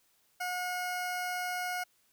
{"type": "tone", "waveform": "20% pulse", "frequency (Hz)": 723, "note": "F#5", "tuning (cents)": -40, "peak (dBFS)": -28, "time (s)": [0.4, 1.84], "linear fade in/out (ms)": 10, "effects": ["white hiss -70 dBFS RMS until 2.12 s"]}